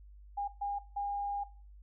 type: tone bursts at uneven times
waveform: sine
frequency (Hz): 810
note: G#5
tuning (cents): -43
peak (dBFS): -32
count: 3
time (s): 0.37-0.48 / 0.61-0.79 / 0.96-1.44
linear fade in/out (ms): 10
effects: noise-tail reverb RT60 0.4 s tail -18 dB re dry + added 50 Hz sine -51 dBFS peak until 1.82 s